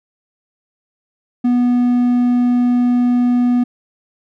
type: tone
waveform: triangle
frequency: 244.8 Hz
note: B3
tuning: 15 cents flat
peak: -9 dBFS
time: 1.44-3.64 s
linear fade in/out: 10 ms
effects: none